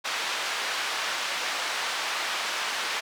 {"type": "band-pass noise", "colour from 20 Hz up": "pink", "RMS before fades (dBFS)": -30, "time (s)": [0.04, 3.01], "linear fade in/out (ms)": 20, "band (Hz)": [1000, 4900], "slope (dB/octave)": 12, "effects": []}